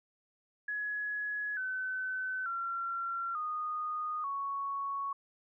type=tone with pitch steps; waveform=sine; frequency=1684 / 1517.7 / 1367.8 / 1232.8 / 1111 Hz; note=G#6 / F#6 / F6 / D#6 / C#6; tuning=+24 / +44 / -36 / -16 / +4 cents; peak=-33 dBFS; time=0.68-5.13 s; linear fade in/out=5 ms; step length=890 ms; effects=none